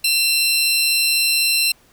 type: tone pair together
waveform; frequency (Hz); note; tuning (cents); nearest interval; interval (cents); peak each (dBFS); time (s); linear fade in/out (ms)
sawtooth; 2700 / 4088; E7 / C8; +41 / -41; perfect fifth; 718; -15; 0.04-1.72; 5
effects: pink hiss -54 dBFS RMS until 1.92 s